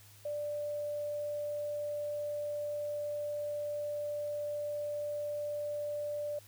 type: tone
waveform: sine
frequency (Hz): 589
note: D5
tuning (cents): +5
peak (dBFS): -34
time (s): 0.25-6.39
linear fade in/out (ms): 5
effects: added 102 Hz sine -58 dBFS peak until 6.47 s + white hiss -59 dBFS RMS until 6.47 s